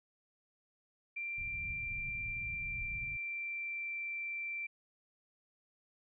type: tone with pitch glide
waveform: sine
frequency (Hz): 2363 to 2348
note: D7 to D7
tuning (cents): +10 to -1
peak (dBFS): -37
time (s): 1.16-4.67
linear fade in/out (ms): 10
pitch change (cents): -11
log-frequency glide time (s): 2.37-3.99
type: low-pass noise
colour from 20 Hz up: pink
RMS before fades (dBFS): -47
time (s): 1.37-3.17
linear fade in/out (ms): 10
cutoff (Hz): 150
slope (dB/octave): 24
effects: none